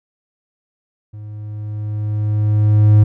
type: tone with level ramp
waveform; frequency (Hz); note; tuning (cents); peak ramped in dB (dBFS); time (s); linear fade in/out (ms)
triangle; 105.7; G#2; +31; -28 to -3; 1.13-3.04; 10
effects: none